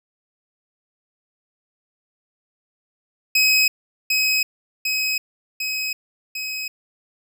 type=tone with echo; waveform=25% pulse; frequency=2539 Hz; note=D#7; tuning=34 cents sharp; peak=-10 dBFS; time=3.35-3.68 s; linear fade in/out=5 ms; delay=750 ms; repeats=4; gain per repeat=-3 dB; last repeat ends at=6.68 s; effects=none